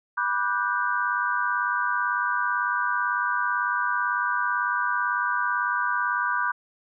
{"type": "chord", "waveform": "sine", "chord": "G major seventh", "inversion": "first", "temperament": "just", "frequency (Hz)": [980, 1176, 1470, 1568], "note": ["B5", "D6", "F#6", "G6"], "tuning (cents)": [-14, 2, -12, 0], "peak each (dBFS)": -28, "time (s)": [0.17, 6.52], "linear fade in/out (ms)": 10, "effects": []}